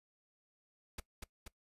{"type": "noise with echo", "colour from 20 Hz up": "pink", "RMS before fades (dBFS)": -42, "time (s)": [0.98, 1], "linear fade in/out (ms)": 5, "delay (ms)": 240, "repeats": 2, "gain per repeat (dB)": -3, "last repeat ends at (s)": 1.48, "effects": ["noise-tail reverb RT60 0.1 s tail -20 dB re dry", "resampled to 32000 Hz"]}